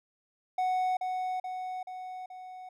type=tone with echo; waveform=triangle; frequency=740 Hz; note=F#5; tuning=in tune; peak=-24 dBFS; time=0.58-0.97 s; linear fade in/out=5 ms; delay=430 ms; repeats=4; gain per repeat=-4 dB; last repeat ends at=2.69 s; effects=none